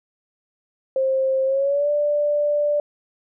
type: tone with pitch glide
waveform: sine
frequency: 530 to 588.1 Hz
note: C5 to D5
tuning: +22 to +2 cents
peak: -17 dBFS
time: 0.96-2.8 s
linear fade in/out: 2 ms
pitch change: +180 cents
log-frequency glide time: 1.45-1.9 s
effects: none